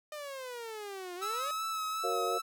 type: exponential two-way sweep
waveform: sawtooth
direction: down then up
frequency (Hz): 611 to 349.2 to 597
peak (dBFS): -36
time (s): 0.12-1.51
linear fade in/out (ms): 2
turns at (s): 1.15
type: tone with vibrato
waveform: 45% pulse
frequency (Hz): 1297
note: E6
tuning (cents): -28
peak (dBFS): -33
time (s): 1.21-2.42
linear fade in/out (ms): 20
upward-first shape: sine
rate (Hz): 2.7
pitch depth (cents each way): 28
type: chord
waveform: sine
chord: Gb major seventh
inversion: none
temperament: equal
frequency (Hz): 370 / 466.2 / 554.4 / 698.5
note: Gb4 / Bb4 / Db5 / F5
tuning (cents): 0 / 0 / 0 / 0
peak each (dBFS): -37 / -35 / -39 / -36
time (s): 2.03-2.39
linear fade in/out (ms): 20
effects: none